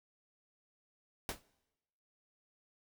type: noise with exponential decay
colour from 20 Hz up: pink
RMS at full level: -34 dBFS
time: 1.29-1.42 s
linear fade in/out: 1 ms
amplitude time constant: 27 ms
effects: noise-tail reverb RT60 1.0 s tail -23 dB re dry